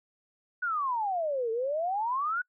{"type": "exponential two-way sweep", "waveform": "sine", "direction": "down then up", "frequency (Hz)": [1500, 440, 1500], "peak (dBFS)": -27, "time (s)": [0.62, 2.42], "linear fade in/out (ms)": 10, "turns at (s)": 1.51, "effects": ["noise-tail reverb RT60 0.1 s tail -26 dB re dry"]}